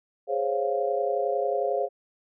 sine chord, Db major seventh, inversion second, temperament equal, 415.3 / 523.3 / 554.4 / 698.5 Hz, Ab4 / C5 / Db5 / F5, 0 / 0 / 0 / 0 cents, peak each -29 dBFS, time 0.27-1.89 s, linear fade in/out 50 ms, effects none

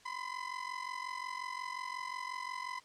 30% pulse ring-modulated tone, 1013 Hz, B5, 44 cents sharp, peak -33 dBFS, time 0.05-2.8 s, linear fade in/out 10 ms, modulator 22.8 Hz, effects white hiss -61 dBFS RMS until 2.84 s + low-pass 6000 Hz 12 dB/octave

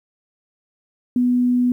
sine tone, 246.9 Hz, B3, in tune, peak -14 dBFS, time 1.16-1.72 s, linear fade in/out 2 ms, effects 9-bit

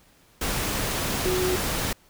sine tone in noise, 367.4 Hz, F#4, 12 cents flat, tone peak -23 dBFS, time 1.25-1.56 s, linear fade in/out 5 ms, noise pink, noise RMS -27 dBFS, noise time 0.41-1.93 s, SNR +1 dB, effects pink hiss -58 dBFS RMS until 2.09 s

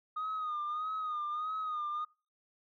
sine tone with vibrato, 1236 Hz, D#6, 12 cents flat, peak -32 dBFS, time 0.16-2.05 s, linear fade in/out 10 ms, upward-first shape sine, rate 1.6 Hz, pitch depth 61 cents each way, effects noise-tail reverb RT60 0.3 s tail -21 dB re dry + tanh soft clip ceiling -31 dBFS

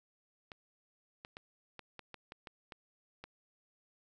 clicks, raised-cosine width 0.3 ms, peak -30 dBFS, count 10, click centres 0.518 / 1.249 / 1.369 / 1.793 / 1.993 / 2.143 / 2.321 / 2.472 / 2.722 / 3.24 s, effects none

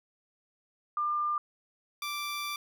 sine / 15% pulse tone pair in turn, 1198 / 1173.3 Hz, D6 / D6, +34 / -2 cents, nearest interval unison, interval 36 cents, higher first, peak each -27 dBFS, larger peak neither, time 0.97-1.38 / 2.02-2.56 s, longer second, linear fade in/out 2 ms, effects none

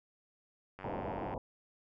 click train, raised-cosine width 0.5 ms, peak -32 dBFS, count 53, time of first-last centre 0.79-1.339 s, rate 94.8 Hz
white low-pass noise, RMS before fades -39 dBFS, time 0.84-1.38 s, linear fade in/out 2 ms, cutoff 1000 Hz, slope 96 dB/octave
effects none

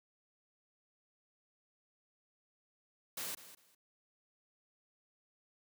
white noise with echo, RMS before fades -41 dBFS, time 3.17-3.35 s, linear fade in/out 5 ms, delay 200 ms, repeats 2, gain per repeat -14 dB, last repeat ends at 3.75 s, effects high-pass 100 Hz 12 dB/octave

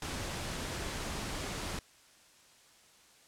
pink noise, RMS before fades -38 dBFS, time 0.02-1.79 s, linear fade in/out 2 ms, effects white hiss -61 dBFS RMS until 3.27 s + low-pass 9000 Hz 12 dB/octave

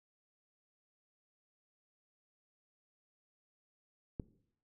click, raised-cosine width 3 ms, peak -25 dBFS, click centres 4.198 s, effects noise-tail reverb RT60 0.7 s tail -19 dB re dry

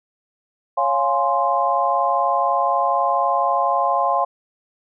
sine chord, Db major seventh, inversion none, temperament equal, 554.4 / 698.5 / 830.6 / 1046.5 Hz, Db5 / F5 / Ab5 / C6, 0 / 0 / 0 / 0 cents, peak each -24 / -21 / -22 / -20 dBFS, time 0.77-4.25 s, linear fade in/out 10 ms, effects none

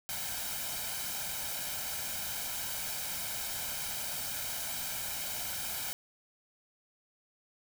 white noise with comb filter, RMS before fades -37 dBFS, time 0.09-5.93 s, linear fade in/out 0 ms, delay 1.3 ms, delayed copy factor +0.65, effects none

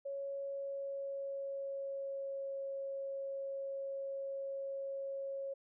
sine tone with pitch glide, 554.4 to 547.4 Hz, C#5 to C#5, 0 to -22 cents, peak -38 dBFS, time 0.05-5.54 s, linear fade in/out 10 ms, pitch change -22 cents, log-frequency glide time 0.44-2.58 s, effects none

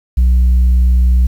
sine tone, 61.9 Hz, B1, 5 cents sharp, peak -4 dBFS, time 0.17-1.27 s, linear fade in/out 10 ms, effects tanh soft clip ceiling -6 dBFS + 7-bit

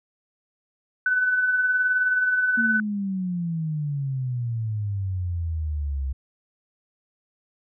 sine tone with tremolo, 1502 Hz, F#6, 26 cents sharp, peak -17 dBFS, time 1.06-2.8 s, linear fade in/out 2 ms, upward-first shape sine, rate 19 Hz, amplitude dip 40%
sine exponential sweep, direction down, 233.1 to 65.41 Hz, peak -24 dBFS, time 2.57-6.13 s, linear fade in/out 10 ms
effects none

